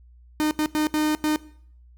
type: tone bursts at uneven times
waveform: 45% pulse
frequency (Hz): 305.7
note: D#4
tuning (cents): -30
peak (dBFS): -20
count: 5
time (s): 0.4-0.51 / 0.59-0.66 / 0.75-0.87 / 0.94-1.15 / 1.24-1.36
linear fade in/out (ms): 0
effects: noise-tail reverb RT60 0.6 s tail -19 dB re dry + added 60 Hz sine -48 dBFS peak until 1.97 s